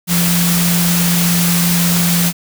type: tone in noise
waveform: sine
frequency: 173.3 Hz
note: F3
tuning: 13 cents flat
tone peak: -13 dBFS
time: 0.07-2.33 s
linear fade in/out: 50 ms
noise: white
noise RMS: -17 dBFS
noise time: 0.07-2.33 s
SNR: +1 dB
effects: none